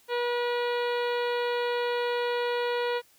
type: harmonic tone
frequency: 483.1 Hz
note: B4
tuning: 38 cents flat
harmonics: 1 / 2 / 3 / 4 / 5 / 6 / 7 / 8 / 9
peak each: -27 / -33 / -37 / -39 / -41 / -43 / -44 / -45 / -46 dBFS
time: 0.08-3.02 s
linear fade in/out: 50 ms
effects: white hiss -61 dBFS RMS until 3.18 s